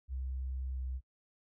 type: tone with pitch glide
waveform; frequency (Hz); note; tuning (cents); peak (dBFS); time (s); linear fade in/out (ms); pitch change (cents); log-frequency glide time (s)
sine; 65 to 64.22; C2 to C2; -11 to -32; -35; 0.08-1.01; 50; -21; 0.74-0.79
effects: noise-tail reverb RT60 0.1 s tail -25 dB re dry